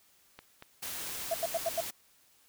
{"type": "click train", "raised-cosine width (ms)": 0.3, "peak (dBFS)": -30, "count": 6, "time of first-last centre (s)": [0.39, 1.561], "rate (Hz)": 4.27}
{"type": "noise", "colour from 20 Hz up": "white", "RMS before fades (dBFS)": -39, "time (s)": [0.82, 1.91], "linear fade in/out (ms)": 10}
{"type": "tone bursts", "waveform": "sine", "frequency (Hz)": 666, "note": "E5", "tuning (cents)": 18, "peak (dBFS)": -27, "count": 5, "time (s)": [1.31, 1.807], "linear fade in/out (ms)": 5, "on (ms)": 33, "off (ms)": 83}
{"effects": ["white hiss -65 dBFS RMS until 2.48 s"]}